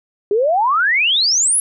sine exponential sweep, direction up, 392 to 11175 Hz, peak -12 dBFS, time 0.31-1.6 s, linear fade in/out 2 ms, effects none

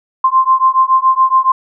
sine beating tone pair, 1046.5 / 1053.6 Hz, C6 / C6, 0 / +12 cents, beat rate 7.1 Hz, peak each -11 dBFS, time 0.24-1.52 s, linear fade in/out 5 ms, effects none

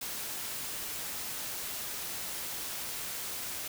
white noise, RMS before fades -38 dBFS, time 0.01-3.68 s, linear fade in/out 5 ms, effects none

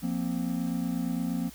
triangle chord, F suspended fourth, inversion none, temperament equal, 174.61 / 233.1 / 261.6 Hz, F3 / Bb3 / C4, 0 / 0 / 0 cents, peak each -30 dBFS, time 0.02-1.5 s, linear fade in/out 20 ms, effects added 60 Hz sine -52 dBFS peak until 1.54 s + white hiss -50 dBFS RMS until 1.54 s

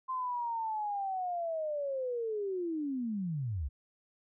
sine linear sweep, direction down, 1046.5 to 60.3 Hz, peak -32 dBFS, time 0.08-3.69 s, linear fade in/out 20 ms, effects none

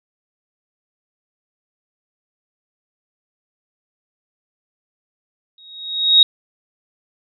sine tone with exponential growth, 3772 Hz, A#7, 20 cents sharp, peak -4 dBFS, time 5.58-6.23 s, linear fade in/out 2 ms, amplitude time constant 140 ms, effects none

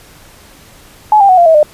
sine tone with pitch steps, 851 / 794 / 740.8 / 691.2 / 644.9 / 601.7 Hz, G#5 / G5 / F#5 / F5 / E5 / D5, +42 / +22 / +2 / -18 / -38 / +42 cents, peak -3 dBFS, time 1.12-1.63 s, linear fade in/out 2 ms, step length 85 ms, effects pink hiss -40 dBFS RMS until 1.73 s + resampled to 32000 Hz

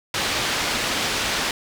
white low-pass noise, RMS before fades -24 dBFS, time 0.14-1.51 s, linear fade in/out 2 ms, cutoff 4300 Hz, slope 12 dB/octave, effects none

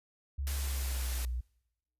sine tone with pitch glide, 69.3 to 60.68 Hz, C#2 to B1, 0 to -30 cents, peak -32 dBFS, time 0.38-1.41 s, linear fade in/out 10 ms, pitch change -230 cents, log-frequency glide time 0.53-1.26 s
white high-pass noise, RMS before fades -41 dBFS, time 0.47-1.25 s, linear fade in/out 0 ms, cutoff 210 Hz, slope 96 dB/octave
effects noise-tail reverb RT60 0.9 s tail -25 dB re dry + resampled to 32000 Hz

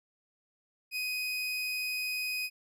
30% pulse tone, 2503 Hz, D#7, 10 cents sharp, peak -29 dBFS, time 0.91-2.5 s, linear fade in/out 50 ms, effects none

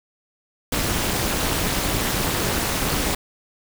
pink noise with amplitude modulation, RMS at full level -19 dBFS, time 0.72-3.15 s, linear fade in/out 5 ms, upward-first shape sine, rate 242 Hz, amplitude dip 85%, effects none

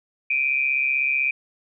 sine tone pair together, 2349 / 2485 Hz, D7 / D#7, 0 / -3 cents, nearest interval minor second, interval 97 cents, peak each -22 dBFS, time 0.3-1.31 s, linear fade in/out 5 ms, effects none

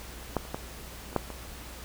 clicks, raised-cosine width 1 ms, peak -12 / -30 / -17 / -30 / -10 / -24 dBFS, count 6, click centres 0.367 / 0.452 / 0.545 / 1.129 / 1.163 / 1.303 s, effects added 60 Hz sine -45 dBFS peak until 1.84 s + pink hiss -45 dBFS RMS until 1.84 s

